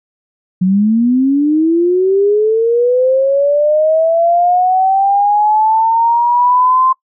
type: linear sweep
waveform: sine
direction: up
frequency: 179.2 to 1046.5 Hz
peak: -8 dBFS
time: 0.61-6.93 s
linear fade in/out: 10 ms
effects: noise-tail reverb RT60 0.1 s tail -21 dB re dry